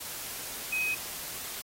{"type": "tone in noise", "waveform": "sine", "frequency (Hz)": 2522, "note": "D#7", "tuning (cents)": 23, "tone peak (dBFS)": -27, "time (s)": [0.72, 0.95], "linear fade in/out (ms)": 10, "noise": "white", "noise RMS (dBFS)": -39, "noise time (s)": [0, 1.62], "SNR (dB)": 9, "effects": ["AAC 48 kbps"]}